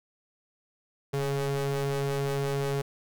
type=ring-modulated tone; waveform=40% pulse; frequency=138.59 Hz; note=C#3; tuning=in tune; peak=-23 dBFS; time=1.13-2.82 s; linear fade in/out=10 ms; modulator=280 Hz; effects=none